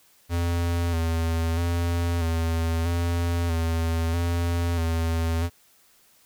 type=tone with vibrato; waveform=square; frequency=84 Hz; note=E2; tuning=33 cents sharp; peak=-23 dBFS; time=0.29-5.5 s; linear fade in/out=50 ms; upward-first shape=square; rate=0.78 Hz; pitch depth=34 cents each way; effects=white hiss -59 dBFS RMS until 6.25 s